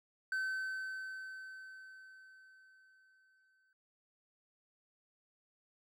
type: tone with exponential decay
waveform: triangle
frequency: 1533 Hz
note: G6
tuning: 39 cents flat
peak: -31 dBFS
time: 0.32-3.73 s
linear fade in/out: 2 ms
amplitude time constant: 740 ms
effects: none